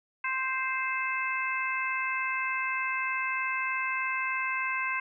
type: harmonic tone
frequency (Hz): 523.3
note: C5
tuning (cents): 0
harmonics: 2 / 3 / 4 / 5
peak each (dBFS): -33 / -34 / -33 / -34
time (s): 0.24-5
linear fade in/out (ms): 5
effects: none